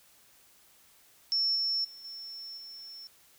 sine tone with level steps, 5400 Hz, E8, 41 cents sharp, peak -25 / -27 / -46 / -40 / -43 dBFS, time 1.32-3.07 s, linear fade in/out 0 ms, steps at 1.55 / 1.84 / 2.04 / 2.57 s, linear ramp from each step 10 ms, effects white hiss -61 dBFS RMS until 3.38 s

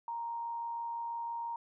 sine tone with amplitude modulation, 932.3 Hz, A#5, in tune, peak -34 dBFS, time 0.08-1.56 s, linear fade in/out 2 ms, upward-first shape sine, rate 106 Hz, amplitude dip 30%, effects none

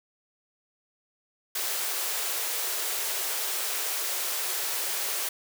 white high-pass noise, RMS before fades -30 dBFS, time 1.55-5.29 s, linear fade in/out 5 ms, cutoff 350 Hz, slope 96 dB/octave, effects none

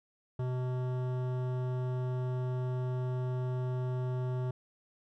sine tone with hard clipping, 126.6 Hz, B2, 43 cents sharp, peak -33 dBFS, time 0.39-4.51 s, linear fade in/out 5 ms, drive 15 dB, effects none

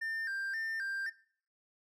triangle tone with vibrato, 1689 Hz, G#6, 29 cents sharp, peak -33 dBFS, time 0.01-1.1 s, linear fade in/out 10 ms, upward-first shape square, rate 1.9 Hz, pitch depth 110 cents each way, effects noise-tail reverb RT60 0.5 s tail -19 dB re dry

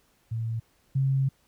sine tone pair in turn, 113.5 / 134.98 Hz, A#2 / C#3, -46 / -46 cents, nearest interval minor third, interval 300 cents, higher second, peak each -27 / -21 dBFS, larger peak second, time 0.31-0.6 / 0.95-1.29 s, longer second, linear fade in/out 10 ms, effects pink hiss -66 dBFS RMS until 1.47 s

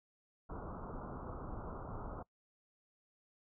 pink low-pass noise, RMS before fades -45 dBFS, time 0.49-2.23 s, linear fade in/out 10 ms, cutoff 1400 Hz, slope 96 dB/octave, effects noise-tail reverb RT60 0.1 s tail -22 dB re dry

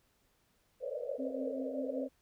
white band-pass noise, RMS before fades -39 dBFS, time 0.8-2.09 s, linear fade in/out 50 ms, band 470 to 600 Hz, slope 96 dB/octave
sine tone with tremolo, 265.6 Hz, C4, 26 cents sharp, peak -35 dBFS, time 1.18-2.09 s, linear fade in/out 20 ms, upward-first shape triangle, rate 5.2 Hz, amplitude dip 65%
effects pink hiss -73 dBFS RMS until 2.21 s

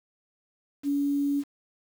sine tone with quantisation, 283.7 Hz, C#4, 40 cents sharp, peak -23 dBFS, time 0.83-1.44 s, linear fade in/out 50 ms, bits 8, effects none

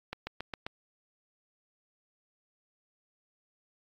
accelerating click train, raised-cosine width 0.3 ms, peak -20 dBFS, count 5, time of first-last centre 0.13-0.665 s, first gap 140 ms, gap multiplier 0.97, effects AAC 64 kbps

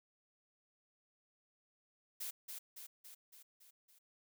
blue noise with echo, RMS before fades -43 dBFS, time 2.2-2.31 s, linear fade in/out 10 ms, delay 280 ms, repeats 6, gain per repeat -4 dB, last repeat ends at 3.99 s, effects none

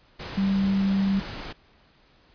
sine tone in noise, 195 Hz, G3, 9 cents flat, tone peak -20 dBFS, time 0.37-1.2 s, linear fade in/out 10 ms, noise pink, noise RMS -36 dBFS, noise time 0.19-1.53 s, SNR +13 dB, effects pink hiss -59 dBFS RMS until 2.34 s + resampled to 11025 Hz

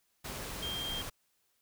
sine tone in noise, 3196 Hz, G7, 33 cents sharp, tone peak -36 dBFS, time 0.62-1.02 s, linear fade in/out 10 ms, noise pink, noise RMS -41 dBFS, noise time 0.24-1.1 s, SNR +2 dB, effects white hiss -75 dBFS RMS until 1.61 s

